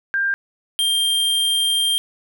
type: tone pair in turn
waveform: sine / square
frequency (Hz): 1593 / 3186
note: G6 / G7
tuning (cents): +27 / +27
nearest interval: octave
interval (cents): 1200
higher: second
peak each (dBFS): -17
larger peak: neither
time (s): 0.14-0.34 / 0.79-1.98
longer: second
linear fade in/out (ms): 0
effects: none